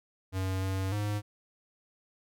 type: tone with pitch steps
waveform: square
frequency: 94.5 / 95.4 / 104 Hz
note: F#2 / G2 / G#2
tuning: +37 / -47 / +3 cents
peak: -30 dBFS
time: 0.32-1.22 s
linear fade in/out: 50 ms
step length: 300 ms
effects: none